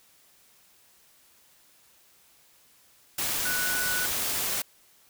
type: tone in noise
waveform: sine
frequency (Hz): 1480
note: F#6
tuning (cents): 0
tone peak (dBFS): -29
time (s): 3.45-4.06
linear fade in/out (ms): 5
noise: white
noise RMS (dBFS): -29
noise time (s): 3.18-4.62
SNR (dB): -3
effects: white hiss -60 dBFS RMS until 5.09 s